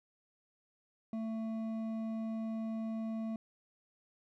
triangle tone with hard clipping, 222.7 Hz, A3, 21 cents sharp, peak -37 dBFS, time 1.13-3.36 s, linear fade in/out 2 ms, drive 11 dB, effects none

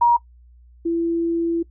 sine tone pair in turn, 949 / 335.5 Hz, A#5 / E4, +31 / +31 cents, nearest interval octave + tritone, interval 1800 cents, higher first, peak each -11 / -18 dBFS, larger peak first, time 0.01-0.17 / 0.85-1.63 s, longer second, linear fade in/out 10 ms, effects noise-tail reverb RT60 0.1 s tail -21 dB re dry + added 60 Hz sine -46 dBFS peak until 1.7 s

